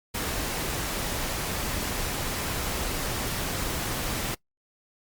pink noise, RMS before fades -30 dBFS, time 0.14-4.35 s, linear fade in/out 10 ms, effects noise-tail reverb RT60 0.1 s tail -23 dB re dry + Opus 48 kbps

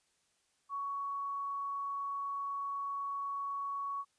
sine tone, 1118 Hz, C#6, 14 cents sharp, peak -35 dBFS, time 0.69-4.05 s, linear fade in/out 50 ms, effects white hiss -75 dBFS RMS until 4.18 s + resampled to 22050 Hz

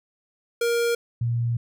square / sine tone pair in turn, 470 / 118.01 Hz, A#4 / A#2, +14 / +22 cents, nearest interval 2 octaves, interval 2392 cents, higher first, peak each -21 dBFS, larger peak neither, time 0.61-0.95 / 1.21-1.57 s, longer second, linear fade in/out 5 ms, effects none

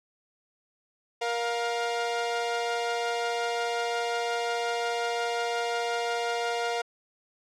sawtooth tone pair together, 471.2 / 704 Hz, A#4 / F5, +19 / +14 cents, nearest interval perfect fifth, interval 695 cents, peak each -26 dBFS, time 1.21-6.82 s, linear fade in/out 10 ms, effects low-pass 6000 Hz 12 dB/octave

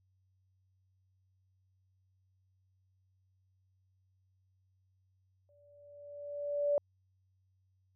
sine tone with exponential growth, 579 Hz, D5, 25 cents flat, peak -25 dBFS, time 5.49-6.78 s, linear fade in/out 1 ms, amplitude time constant 280 ms, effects added 94 Hz sine -70 dBFS peak until 7.95 s

